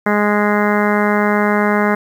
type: harmonic tone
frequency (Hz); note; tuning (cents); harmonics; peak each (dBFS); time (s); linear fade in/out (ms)
207.7; G#3; 0; 1 / 2 / 3 / 4 / 5 / 6 / 7 / 8 / 9 / 10; -16 / -19 / -21 / -22 / -23 / -24 / -24 / -25 / -26 / -26; 0.06-1.95; 5
effects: 7-bit